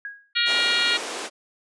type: tone with exponential decay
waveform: sine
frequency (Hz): 1647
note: G#6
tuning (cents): -15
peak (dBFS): -28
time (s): 0.05-0.33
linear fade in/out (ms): 1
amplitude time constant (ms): 59
type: harmonic tone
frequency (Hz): 473.3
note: A#4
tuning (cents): +26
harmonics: 3 / 4 / 5 / 6 / 7 / 8 / 9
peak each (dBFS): -27 / -27 / -27 / -27 / -27 / -27 / -27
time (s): 0.35-0.98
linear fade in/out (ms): 20
type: band-pass noise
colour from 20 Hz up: pink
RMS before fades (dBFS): -32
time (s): 0.45-1.3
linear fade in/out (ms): 50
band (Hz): 310 to 9300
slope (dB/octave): 24
effects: resampled to 24000 Hz